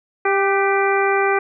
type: harmonic tone with a mistuned harmonic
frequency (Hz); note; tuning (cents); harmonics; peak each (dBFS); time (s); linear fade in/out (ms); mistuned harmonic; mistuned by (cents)
394.9; G4; +13; 1 / 2 / 3 / 4 / 5 / 6; -18 / -21 / -23 / -24 / -25 / -26; 0.25-1.39; 5; 4; -44
effects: none